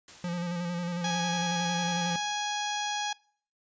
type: noise with exponential decay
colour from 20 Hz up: white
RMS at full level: -46 dBFS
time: 0.08-1.1 s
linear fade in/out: 1 ms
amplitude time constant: 220 ms
type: tone with vibrato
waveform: square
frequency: 174.4 Hz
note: F3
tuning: 2 cents flat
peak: -31 dBFS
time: 0.24-2.16 s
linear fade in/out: 2 ms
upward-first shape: square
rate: 11 Hz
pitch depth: 30 cents each way
type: harmonic tone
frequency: 830.6 Hz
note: G#5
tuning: in tune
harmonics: 1 / 2 / 3 / 4 / 5 / 6 / 7 / 8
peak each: -32 / -37 / -41 / -36 / -42 / -43 / -40 / -44 dBFS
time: 1.04-3.13 s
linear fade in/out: 5 ms
effects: noise-tail reverb RT60 0.5 s tail -23 dB re dry + resampled to 16000 Hz